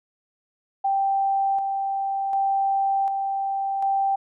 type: tone with tremolo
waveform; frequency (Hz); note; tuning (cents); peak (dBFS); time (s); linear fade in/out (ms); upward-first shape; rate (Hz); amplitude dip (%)
sine; 784; G5; 0; -19; 0.84-4.16; 10; square; 0.67; 35
effects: none